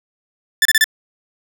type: tone bursts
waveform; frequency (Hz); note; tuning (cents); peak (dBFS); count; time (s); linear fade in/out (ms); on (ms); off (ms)
sawtooth; 1759; A6; -1; -6; 4; 0.62-0.842; 2; 33; 30
effects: none